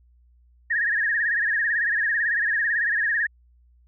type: tone with vibrato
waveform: sine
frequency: 1760 Hz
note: A6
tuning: in tune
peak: -20 dBFS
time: 0.7-3.27 s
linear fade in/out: 10 ms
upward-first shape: sine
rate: 18 Hz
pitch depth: 120 cents each way
effects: added 60 Hz sine -54 dBFS peak until 3.87 s